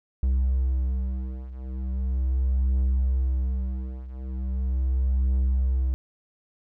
triangle beating tone pair, 64.5 / 64.89 Hz, C2 / C2, -24 / -14 cents, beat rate 0.39 Hz, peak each -22 / -25 dBFS, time 0.23-5.94 s, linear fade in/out 0 ms, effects none

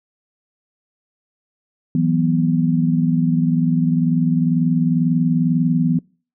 sine chord, E suspended second, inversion none, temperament equal, 164.81 / 185 / 246.9 Hz, E3 / F#3 / B3, 0 / 0 / 0 cents, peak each -17 / -22 / -18 dBFS, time 1.95-5.99 s, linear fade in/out 2 ms, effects noise-tail reverb RT60 0.4 s tail -25 dB re dry

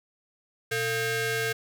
sawtooth ring-modulated tone, 571 Hz, D5, 49 cents flat, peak -19 dBFS, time 0.71-1.53 s, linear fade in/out 10 ms, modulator 1020 Hz, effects none

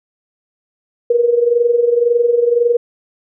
sine tone with amplitude modulation, 476.1 Hz, A#4, 37 cents sharp, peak -7 dBFS, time 1.1-2.77 s, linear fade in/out 5 ms, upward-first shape sine, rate 21.9 Hz, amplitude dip 70%, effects none

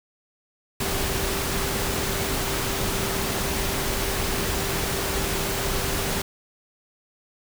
sine tone in noise, 392 Hz, G4, in tune, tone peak -33 dBFS, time 0.8-6.22 s, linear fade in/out 5 ms, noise pink, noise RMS -26 dBFS, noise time 0.8-6.22 s, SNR -10 dB, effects none

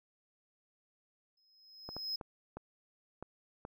triangle tone with exponential growth, 5120 Hz, D#8, 49 cents sharp, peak -32 dBFS, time 1.37-2.16 s, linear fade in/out 5 ms, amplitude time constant 170 ms
clicks, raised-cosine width 1 ms, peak -29 dBFS, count 6, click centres 1.89 / 1.966 / 2.212 / 2.57 / 3.226 / 3.651 s
effects none

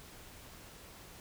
silence, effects pink hiss -53 dBFS RMS until 1.2 s

